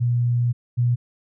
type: tone pair in turn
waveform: sine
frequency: 120.7 / 121.22 Hz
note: B2 / B2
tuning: -39 / -32 cents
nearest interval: unison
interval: 7 cents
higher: second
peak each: -17 / -16 dBFS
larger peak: second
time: 0-0.53 / 0.77-0.96 s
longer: first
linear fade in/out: 20 ms
effects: none